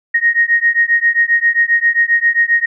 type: beating tone pair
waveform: sine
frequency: 1864.7 / 1872.2 Hz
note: A#6 / A#6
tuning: 0 / +7 cents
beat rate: 7.5 Hz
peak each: -13 dBFS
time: 0.14-2.66 s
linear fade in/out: 10 ms
effects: none